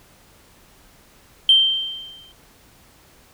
sine tone with exponential decay, 3136 Hz, G7, in tune, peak -7 dBFS, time 1.49-2.32 s, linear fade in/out 2 ms, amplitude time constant 180 ms, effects tanh soft clip ceiling -3 dBFS + pink hiss -52 dBFS RMS until 3.33 s

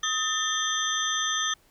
sine tone cluster, 1261 / 1793 / 3214 / 3551 / 6090 Hz, D#6 / A6 / G7 / A7 / F#8, +23 / +32 / +43 / +15 / +49 cents, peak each -31 dBFS, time 0.03-1.54 s, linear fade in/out 5 ms, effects pink hiss -62 dBFS RMS until 1.7 s

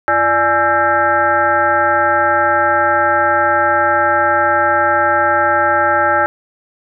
sine tone with frequency modulation, 1086 Hz, C#6, 36 cents flat, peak -10 dBFS, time 0.08-6.26 s, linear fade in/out 0 ms, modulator 248 Hz, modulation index 2.4, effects none

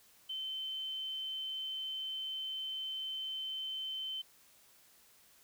sine tone, 3078 Hz, G7, 32 cents flat, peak -37 dBFS, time 0.29-4.22 s, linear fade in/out 10 ms, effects white hiss -64 dBFS RMS until 5.43 s

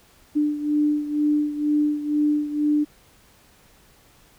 sine beating tone pair, 296.9 / 299 Hz, D4 / D4, +19 / +31 cents, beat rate 2.1 Hz, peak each -20 / -25 dBFS, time 0.35-2.85 s, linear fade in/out 20 ms, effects pink hiss -55 dBFS RMS until 4.38 s

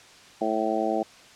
harmonic tone, 110 Hz, A2, in tune, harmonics 2 / 3 / 4 / 5 / 6 / 7, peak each -32 / -29 / -32 / -31 / -29 / -29 dBFS, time 0.41-1.03 s, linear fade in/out 5 ms, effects white hiss -50 dBFS RMS until 1.35 s + low-pass 6000 Hz 12 dB/octave

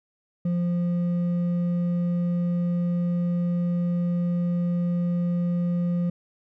sine tone with hard clipping, 174.61 Hz, F3, in tune, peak -23 dBFS, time 0.45-6.1 s, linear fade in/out 5 ms, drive 4 dB, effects none

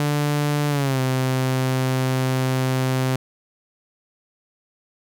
sawtooth tone with pitch glide, 146.83 to 130.06 Hz, D3 to C3, 0 to -10 cents, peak -15 dBFS, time 0-3.16 s, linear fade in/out 2 ms, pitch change -210 cents, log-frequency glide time 0.69-1 s, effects none

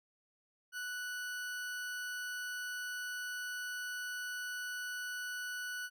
40% pulse tone, 1480 Hz, F#6, in tune, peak -38 dBFS, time 0.72-5.9 s, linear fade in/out 50 ms, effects none

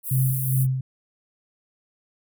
pink high-pass noise, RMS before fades -30 dBFS, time 0.03-0.67 s, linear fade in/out 50 ms, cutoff 10000 Hz, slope 48 dB/octave
sine tone with tremolo, 130.81 Hz, C3, in tune, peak -17 dBFS, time 0.11-0.81 s, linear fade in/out 5 ms, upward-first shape sine, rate 2.5 Hz, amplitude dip 60%
effects none

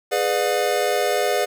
square chord, G# diminished seventh, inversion none, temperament just, 415.3 / 498.4 / 598 / 717.6 Hz, G#4 / B4 / D5 / F5, 0 / +16 / +31 / +47 cents, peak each -25 dBFS, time 0.11-1.46 s, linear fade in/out 20 ms, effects none

